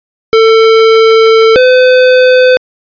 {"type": "tone pair in turn", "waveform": "square", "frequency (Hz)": [446.8, 507.8], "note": ["A4", "B4"], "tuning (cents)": [27, 48], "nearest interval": "major second", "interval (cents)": 221, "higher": "second", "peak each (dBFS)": -3, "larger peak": "neither", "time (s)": [[0.33, 1.56], [1.56, 2.57]], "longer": "first", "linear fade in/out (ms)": 0, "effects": ["resampled to 11025 Hz"]}